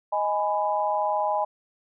sine chord, G# minor, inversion second, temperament just, 623 / 830.6 / 996.7 Hz, D#5 / G#5 / B5, +2 / 0 / +16 cents, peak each -27 / -25 / -28 dBFS, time 0.12-1.45 s, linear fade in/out 10 ms, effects none

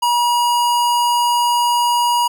square tone, 960 Hz, B5, 49 cents flat, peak -14 dBFS, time 0.02-2.28 s, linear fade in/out 10 ms, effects none

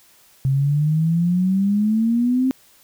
sine exponential sweep, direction up, 132.3 to 264.7 Hz, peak -15 dBFS, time 0.45-2.51 s, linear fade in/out 0 ms, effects white hiss -53 dBFS RMS until 2.83 s

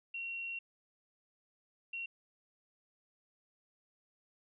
sine tone bursts at uneven times, 2738 Hz, F7, 35 cents flat, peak -38 dBFS, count 2, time 0.14-0.59 / 1.93-2.06 s, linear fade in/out 5 ms, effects none

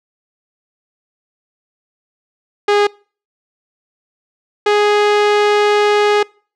sawtooth tone pair in turn, 411.2 / 415.5 Hz, G#4 / G#4, -17 / +1 cents, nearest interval unison, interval 18 cents, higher second, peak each -6 dBFS, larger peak neither, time 2.68-2.87 / 4.66-6.23 s, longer second, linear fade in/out 5 ms, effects noise-tail reverb RT60 0.4 s tail -25 dB re dry + low-pass 4000 Hz 12 dB/octave

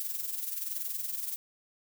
violet noise with amplitude modulation, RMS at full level -33 dBFS, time 0-1.36 s, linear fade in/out 0 ms, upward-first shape sine, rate 21.2 Hz, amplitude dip 60%, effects none

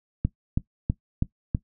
click train, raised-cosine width 5 ms, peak -10 dBFS, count 5, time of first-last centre 0.25-1.549 s, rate 3.08 Hz, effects noise-tail reverb RT60 0.1 s tail -17 dB re dry

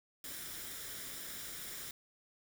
white noise with comb filter, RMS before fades -45 dBFS, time 0.24-1.91 s, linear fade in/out 2 ms, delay 0.56 ms, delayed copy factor +0.5, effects none

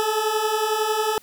20% pulse beating tone pair, 424.6 / 435.6 Hz, G#4 / A4, +38 / -17 cents, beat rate 11 Hz, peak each -21 / -17 dBFS, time 0-1.18 s, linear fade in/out 0 ms, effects white hiss -53 dBFS RMS until 1.22 s

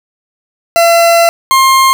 40% pulse tone pair in turn, 677 / 1062.7 Hz, E5 / C6, +46 / +27 cents, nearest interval minor sixth, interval 781 cents, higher second, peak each -4 dBFS, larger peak neither, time 0.76-1.29 / 1.51-1.93 s, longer first, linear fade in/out 0 ms, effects none

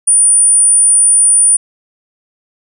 sine tone, 9397 Hz, D9, in tune, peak -5 dBFS, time 0.07-1.57 s, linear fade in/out 10 ms, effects none

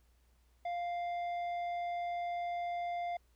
sine tone with tanh clipping, 698.5 Hz, F5, in tune, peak -36 dBFS, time 0.65-3.17 s, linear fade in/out 5 ms, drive 8 dB, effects added 60 Hz sine -66 dBFS peak until 3.35 s + pink hiss -75 dBFS RMS until 3.35 s

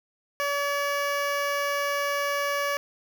15% pulse tone with notch filter, 570 Hz, C#5, 48 cents sharp, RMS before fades -27 dBFS, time 0.4-2.77 s, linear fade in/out 0 ms, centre 8600 Hz, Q 1.5, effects none

